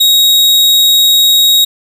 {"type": "tone", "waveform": "40% pulse", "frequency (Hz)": 3784, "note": "A#7", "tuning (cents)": 25, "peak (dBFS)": -4, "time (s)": [0, 1.65], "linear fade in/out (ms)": 10, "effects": []}